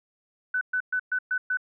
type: tone bursts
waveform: sine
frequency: 1500 Hz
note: F#6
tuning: 23 cents sharp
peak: -23 dBFS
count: 6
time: 0.54-1.572 s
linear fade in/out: 5 ms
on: 72 ms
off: 120 ms
effects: none